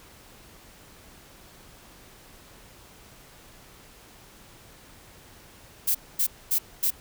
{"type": "noise bursts", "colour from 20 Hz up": "violet", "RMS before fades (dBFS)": -23, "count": 4, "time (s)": [5.87, 6.906], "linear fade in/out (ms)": 10, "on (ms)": 79, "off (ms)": 240, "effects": ["pink hiss -51 dBFS RMS until 7 s"]}